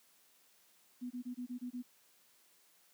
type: tone bursts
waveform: sine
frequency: 246.9 Hz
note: B3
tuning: in tune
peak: -38 dBFS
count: 7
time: 1.01-1.826 s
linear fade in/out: 20 ms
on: 96 ms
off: 24 ms
effects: white hiss -68 dBFS RMS until 2.93 s + high-pass 150 Hz 12 dB/octave